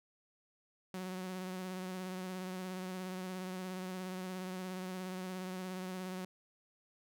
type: tone with vibrato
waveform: sawtooth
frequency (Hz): 185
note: F#3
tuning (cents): 0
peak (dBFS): -36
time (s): 0.94-6.25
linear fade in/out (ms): 2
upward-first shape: triangle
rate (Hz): 17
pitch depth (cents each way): 33
effects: none